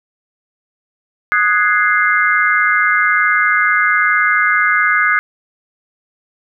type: chord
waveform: sine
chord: Ab dominant seventh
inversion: second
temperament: equal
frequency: 1244.5 / 1480 / 1661.2 / 2093 Hz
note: Eb6 / Gb6 / Ab6 / C7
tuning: 0 / 0 / 0 / 0 cents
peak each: -16 dBFS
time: 1.32-5.19 s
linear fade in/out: 0 ms
effects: none